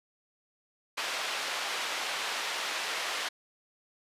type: band-pass noise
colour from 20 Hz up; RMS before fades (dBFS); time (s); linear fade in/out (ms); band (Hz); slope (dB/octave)
white; -34; 0.97-3.29; 10; 550 to 3600; 12
effects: resampled to 32000 Hz